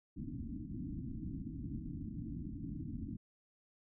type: low-pass noise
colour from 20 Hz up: white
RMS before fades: -43 dBFS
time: 0.16-3.17 s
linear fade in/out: 10 ms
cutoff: 310 Hz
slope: 96 dB/octave
effects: none